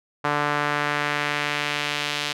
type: tone with band-pass filter sweep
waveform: sawtooth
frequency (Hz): 146.83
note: D3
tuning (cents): 0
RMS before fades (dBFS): -25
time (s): 0.24-2.33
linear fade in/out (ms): 10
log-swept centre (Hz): 1200 to 3500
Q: 1.3
effects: none